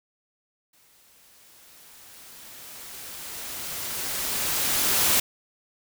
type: noise with exponential growth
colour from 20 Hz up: white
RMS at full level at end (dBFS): -20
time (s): 0.73-5.2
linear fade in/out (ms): 5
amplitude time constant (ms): 970
effects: none